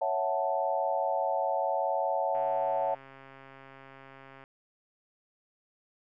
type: chord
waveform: sine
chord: F# minor seventh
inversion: second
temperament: equal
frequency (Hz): 554.4 / 659.3 / 740 / 880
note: C#5 / E5 / F#5 / A5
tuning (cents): 0 / 0 / 0 / 0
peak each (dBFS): -32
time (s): 0.01-2.95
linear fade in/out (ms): 10
type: click train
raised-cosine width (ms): 0.5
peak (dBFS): -35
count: 283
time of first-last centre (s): 2.35-4.439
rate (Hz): 135
effects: none